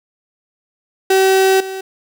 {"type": "tone with level steps", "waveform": "35% pulse", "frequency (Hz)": 382.2, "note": "G4", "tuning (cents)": -44, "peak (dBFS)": [-8, -22], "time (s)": [1.1, 1.81], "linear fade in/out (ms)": 5, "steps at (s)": 1.6, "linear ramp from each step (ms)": 5, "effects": []}